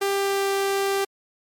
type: tone with pitch glide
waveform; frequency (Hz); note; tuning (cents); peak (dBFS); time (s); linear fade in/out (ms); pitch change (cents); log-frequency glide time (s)
sawtooth; 396.1 to 393.6; G4 to G4; +18 to +7; -17; 0.01-1.05; 10; -11; 0.13-0.49
effects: MP3 96 kbps